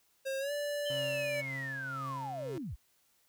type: tone with pitch glide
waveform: square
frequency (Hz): 537 to 582.2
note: C5 to D5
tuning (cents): +45 to -15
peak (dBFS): -34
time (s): 0.25-1.42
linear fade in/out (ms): 20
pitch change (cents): +140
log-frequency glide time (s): 0.39-0.52
type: linear sweep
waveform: sine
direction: down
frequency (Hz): 3141 to 32.7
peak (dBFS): -37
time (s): 0.85-2.76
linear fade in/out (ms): 20
type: tone with tremolo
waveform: 35% pulse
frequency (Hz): 134.7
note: C#3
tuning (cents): -49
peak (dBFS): -38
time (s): 0.9-2.58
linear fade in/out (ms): 2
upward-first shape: triangle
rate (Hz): 1.9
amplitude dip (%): 45
effects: white hiss -71 dBFS RMS until 3.28 s